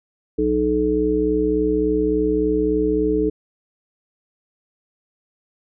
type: harmonic tone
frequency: 61.74 Hz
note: B1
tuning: in tune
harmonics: 1 / 3 / 5 / 7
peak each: -27 / -29 / -20 / -19 dBFS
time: 0.38-3.3 s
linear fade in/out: 10 ms
effects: none